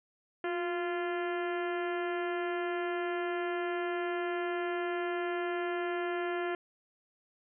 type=harmonic tone with a mistuned harmonic; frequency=346.4 Hz; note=F4; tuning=14 cents flat; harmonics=1 / 2 / 3 / 4 / 5 / 6 / 7 / 8 / 9; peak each=-33 / -38 / -44 / -42 / -42 / -47 / -50 / -52 / -53 dBFS; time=0.44-6.55 s; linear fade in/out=2 ms; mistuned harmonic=1; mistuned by=+45 cents; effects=none